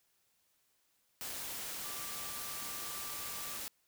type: tone in noise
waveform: sine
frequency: 1174.7 Hz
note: D6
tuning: in tune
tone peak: -51 dBFS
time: 1.84-3.57 s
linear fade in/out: 0 ms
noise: white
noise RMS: -42 dBFS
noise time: 1.21-3.68 s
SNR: -12 dB
effects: white hiss -75 dBFS RMS until 3.87 s